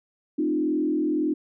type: tone with frequency modulation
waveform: sine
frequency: 305.3 Hz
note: D#4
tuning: 33 cents flat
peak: -21 dBFS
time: 0.38-1.34 s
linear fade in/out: 10 ms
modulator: 41.7 Hz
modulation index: 1
effects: none